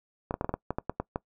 clicks, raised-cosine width 1 ms, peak -15 dBFS, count 11, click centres 0.309 / 0.341 / 0.411 / 0.445 / 0.493 / 0.54 / 0.706 / 0.785 / 0.896 / 1 / 1.159 s, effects noise-tail reverb RT60 0.1 s tail -22 dB re dry

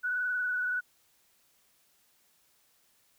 sine tone with frequency modulation, 1480 Hz, F#6, in tune, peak -28 dBFS, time 0.03-0.81 s, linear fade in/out 20 ms, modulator 21.4 Hz, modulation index 1.2, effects white hiss -68 dBFS RMS until 3.18 s

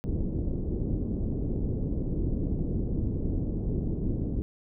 pink low-pass noise, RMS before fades -29 dBFS, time 0.04-4.42 s, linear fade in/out 0 ms, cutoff 380 Hz, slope 24 dB/octave, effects none

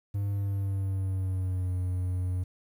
triangle tone with pitch glide, 100.4 to 91.01 Hz, G2 to F#2, +42 to -28 cents, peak -25 dBFS, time 0.14-2.44 s, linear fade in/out 10 ms, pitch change -170 cents, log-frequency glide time 0.31-1.72 s, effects 10-bit

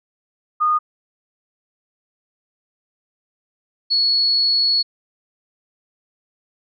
sine tone pair in turn, 1228 / 4376 Hz, D#6 / C#8, -23 / -23 cents, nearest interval octave + minor seventh, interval 2200 cents, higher second, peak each -14 dBFS, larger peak neither, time 0.6-0.79 / 3.9-4.83 s, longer second, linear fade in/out 20 ms, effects none

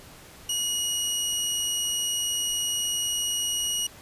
20% pulse tone, 2900 Hz, F#7, 35 cents flat, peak -20 dBFS, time 0.49-3.87 s, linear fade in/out 5 ms, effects pink hiss -48 dBFS RMS until 4.01 s + resampled to 32000 Hz

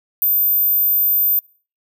sine tone, 13750 Hz, A9, 41 cents flat, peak -13 dBFS, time 0.22-1.39 s, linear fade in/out 0 ms, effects noise-tail reverb RT60 0.4 s tail -25 dB re dry

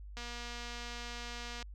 click train, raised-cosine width 0.2 ms, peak -27 dBFS, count 349, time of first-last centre 0.17-1.626 s, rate 239 Hz, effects added 50 Hz sine -45 dBFS peak until 1.74 s

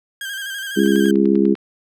30% pulse tone with vibrato, 1596 Hz, G6, 31 cents sharp, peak -23 dBFS, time 0.21-1.11 s, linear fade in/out 2 ms, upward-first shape square, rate 12 Hz, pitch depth 38 cents each way
harmonic tone, 68 Hz, C#2, 33 cents flat, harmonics 3 / 4 / 5 / 6, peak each -16 / -19 / -17 / -19 dBFS, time 0.76-1.55 s, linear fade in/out 20 ms
click train, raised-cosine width 0.3 ms, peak -23 dBFS, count 8, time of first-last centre 0.86-1.553 s, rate 10.1 Hz
effects none

